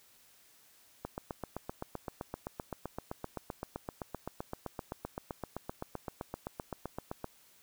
click train, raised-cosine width 1 ms, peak -23 dBFS, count 49, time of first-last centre 1.05-7.244 s, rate 7.75 Hz, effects white hiss -63 dBFS RMS until 7.62 s

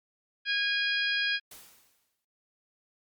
harmonic tone, 820 Hz, G#5, 22 cents flat, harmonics 2 / 3 / 4 / 5 / 6, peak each -29 / -33 / -32 / -39 / -36 dBFS, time 0.45-1.4 s, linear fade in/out 50 ms
white noise with exponential decay, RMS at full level -46 dBFS, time 1.51-2.25 s, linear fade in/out 5 ms, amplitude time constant 160 ms
effects Opus 48 kbps

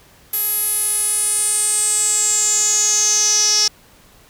sawtooth tone with band-pass filter sweep, 421.7 Hz, G#4, 26 cents sharp, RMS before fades -17 dBFS, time 0.33-3.68 s, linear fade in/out 5 ms, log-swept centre 12000 to 5500 Hz, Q 10, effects pink hiss -49 dBFS RMS until 4.29 s

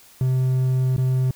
triangle tone with dropouts, 129.3 Hz, C3, 20 cents flat, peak -15 dBFS, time 0.21-1.31 s, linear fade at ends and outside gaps 2 ms, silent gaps 0.965-0.98 s, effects white hiss -50 dBFS RMS until 1.35 s

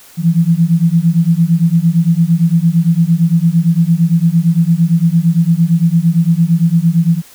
sine beating tone pair, 163 / 171.8 Hz, E3 / F3, -19 / -28 cents, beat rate 8.8 Hz, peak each -11 dBFS, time 0.17-7.22 s, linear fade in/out 50 ms, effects white hiss -41 dBFS RMS until 7.34 s

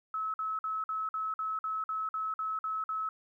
sine tone bursts, 1294 Hz, E6, 32 cents flat, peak -31 dBFS, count 12, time 0.14-3.09 s, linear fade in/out 2 ms, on 200 ms, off 50 ms, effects 12-bit

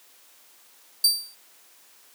sawtooth tone with exponential decay, 4656 Hz, D8, 16 cents flat, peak -10 dBFS, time 1.04-1.35 s, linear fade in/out 5 ms, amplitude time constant 66 ms, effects white hiss -55 dBFS RMS until 2.14 s + high-pass 300 Hz 12 dB/octave

